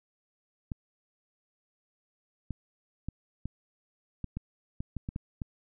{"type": "clicks", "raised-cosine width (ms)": 5, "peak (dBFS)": -22, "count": 11, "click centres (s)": [0.718, 2.507, 3.086, 3.456, 4.243, 4.37, 4.805, 4.967, 5.089, 5.161, 5.418], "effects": []}